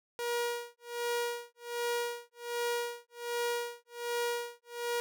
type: tone with tremolo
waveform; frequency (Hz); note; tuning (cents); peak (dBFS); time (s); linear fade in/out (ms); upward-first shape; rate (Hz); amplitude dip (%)
sawtooth; 477; A#4; +40; -26; 0.19-5; 0; sine; 1.3; 100
effects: none